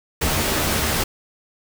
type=noise with comb filter; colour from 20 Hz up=pink; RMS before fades=-21 dBFS; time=0.21-1.04 s; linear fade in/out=10 ms; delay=13 ms; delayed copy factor=+0.55; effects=none